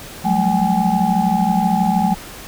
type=tone cluster; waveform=sine; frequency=178.7 / 191.4 / 217.4 / 768 / 837 Hz; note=F3 / G3 / A3 / G5 / G#5; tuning=+40 / -41 / -21 / -36 / +13 cents; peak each=-20 dBFS; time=0.24-2.15 s; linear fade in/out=20 ms; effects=pink hiss -35 dBFS RMS until 2.47 s